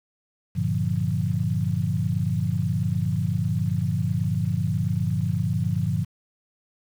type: chord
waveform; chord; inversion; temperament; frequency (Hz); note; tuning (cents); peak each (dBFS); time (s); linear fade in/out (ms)
sine; G minor seventh; none; equal; 98 / 116.54 / 146.83 / 174.61; G2 / Bb2 / D3 / F3; 0 / 0 / 0 / 0; -27; 0.55-6.05; 20
effects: 8-bit